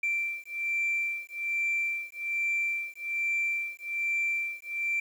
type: beating tone pair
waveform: sine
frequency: 2349 / 2350.2 Hz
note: D7 / D7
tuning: 0 / +1 cents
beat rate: 1.2 Hz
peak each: -30 dBFS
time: 0.03-5 s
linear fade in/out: 5 ms
effects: tanh soft clip ceiling -22 dBFS + 9-bit